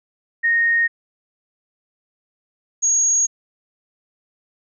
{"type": "tone pair in turn", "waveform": "sine", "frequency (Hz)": [1856, 6614], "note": ["A#6", "G#8"], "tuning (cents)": [-8, -8], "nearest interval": "octave + minor seventh", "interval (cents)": 2200, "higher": "second", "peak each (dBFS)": -14, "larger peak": "neither", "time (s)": [[0.43, 0.88], [2.82, 3.27]], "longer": "neither", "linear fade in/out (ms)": 20, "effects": []}